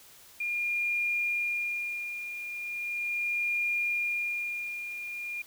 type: tone with tremolo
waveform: sine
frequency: 2414 Hz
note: D7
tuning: 47 cents sharp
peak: -26 dBFS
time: 0.4-5.42 s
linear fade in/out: 5 ms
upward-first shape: sine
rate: 0.38 Hz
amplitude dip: 65%
effects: white hiss -54 dBFS RMS until 5.46 s